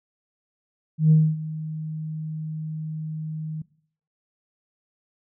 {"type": "tone with ADSR envelope", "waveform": "sine", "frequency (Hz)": 156.4, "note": "D#3", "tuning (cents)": 9, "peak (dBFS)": -10, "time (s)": [0.98, 3.62], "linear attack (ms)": 130, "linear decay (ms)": 250, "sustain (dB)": -18, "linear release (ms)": 5, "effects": ["noise-tail reverb RT60 0.6 s tail -21 dB re dry", "tanh soft clip ceiling -8 dBFS"]}